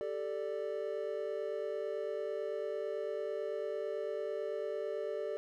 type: chord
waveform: triangle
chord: G suspended second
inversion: none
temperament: just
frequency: 392 / 441 / 588 Hz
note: G4 / A4 / D5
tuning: 0 / +4 / +2 cents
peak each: -39 / -37 / -37 dBFS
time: 0.01-5.37 s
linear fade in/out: 0 ms
effects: none

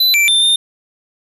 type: tone with pitch steps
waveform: square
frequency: 4005 / 2342 / 3573 / 3623 Hz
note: B7 / D7 / A7 / A7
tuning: +23 / -5 / +26 / +50 cents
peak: -10 dBFS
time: 0-0.56 s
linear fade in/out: 5 ms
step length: 140 ms
effects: resampled to 32000 Hz + 7-bit

